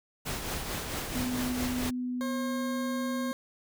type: noise with tremolo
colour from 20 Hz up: pink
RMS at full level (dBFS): -33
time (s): 0.25-1.91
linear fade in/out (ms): 20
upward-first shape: triangle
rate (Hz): 4.5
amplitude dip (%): 45
type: tone with pitch glide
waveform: sine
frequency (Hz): 250 to 247.7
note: B3 to B3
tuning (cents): +21 to +5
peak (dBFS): -30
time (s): 1.15-3.32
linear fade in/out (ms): 5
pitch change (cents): -16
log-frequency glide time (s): 1.97-2.28
type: tone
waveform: 20% pulse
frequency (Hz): 536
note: C5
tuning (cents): +42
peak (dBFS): -30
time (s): 2.21-3.33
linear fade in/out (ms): 0
effects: none